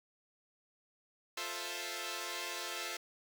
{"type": "chord", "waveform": "5% pulse", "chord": "F major seventh", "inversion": "none", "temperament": "equal", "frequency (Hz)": [349.2, 440, 523.3, 659.3], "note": ["F4", "A4", "C5", "E5"], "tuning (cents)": [0, 0, 0, 0], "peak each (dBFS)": -33, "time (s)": [1.37, 2.97], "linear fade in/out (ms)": 5, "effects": []}